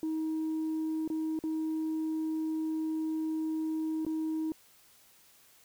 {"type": "tone with dropouts", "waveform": "sine", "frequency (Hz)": 316.2, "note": "D#4", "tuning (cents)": 28, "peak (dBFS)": -28, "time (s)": [0.03, 4.52], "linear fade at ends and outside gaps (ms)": 1, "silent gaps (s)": [[1.077, 1.101], [1.39, 1.438], [4.05, 4.065]], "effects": ["tanh soft clip ceiling -28 dBFS", "white hiss -61 dBFS RMS until 5.64 s"]}